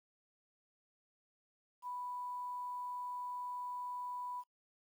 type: tone with quantisation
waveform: sine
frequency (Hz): 987.8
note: B5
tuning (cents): 0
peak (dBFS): -40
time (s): 1.82-4.44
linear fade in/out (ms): 50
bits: 11
effects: noise-tail reverb RT60 0.1 s tail -25 dB re dry